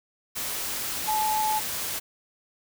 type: tone in noise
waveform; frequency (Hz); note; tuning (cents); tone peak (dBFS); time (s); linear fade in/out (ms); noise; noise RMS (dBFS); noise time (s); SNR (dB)
sine; 861; A5; -38; -23; 1.07-1.6; 20; white; -31; 0.35-2; +5
effects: none